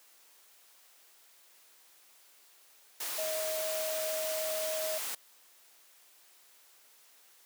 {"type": "tone in noise", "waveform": "sine", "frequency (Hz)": 630, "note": "D#5", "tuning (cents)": 21, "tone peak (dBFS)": -33, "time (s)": [3.18, 4.98], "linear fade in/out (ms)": 5, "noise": "white", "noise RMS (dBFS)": -37, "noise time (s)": [3, 5.15], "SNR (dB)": 1, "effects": ["white hiss -61 dBFS RMS until 7.45 s", "high-pass 400 Hz 12 dB/octave"]}